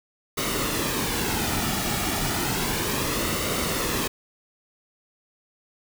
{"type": "noise with flanger", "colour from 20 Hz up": "pink", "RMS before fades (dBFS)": -26, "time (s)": [0.37, 4.08], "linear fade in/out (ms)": 10, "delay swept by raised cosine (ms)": [1.2, 1.96], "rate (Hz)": 0.32, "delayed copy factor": -0.5, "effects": []}